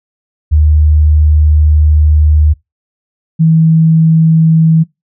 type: tone pair in turn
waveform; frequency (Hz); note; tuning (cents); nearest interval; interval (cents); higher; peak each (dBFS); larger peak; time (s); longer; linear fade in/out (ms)
sine; 76.1 / 161.25; D#2 / E3; -38 / -38; octave + minor second; 1300; second; -4; neither; 0.51-2.54 / 3.39-4.84; first; 20
effects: noise-tail reverb RT60 0.2 s tail -24 dB re dry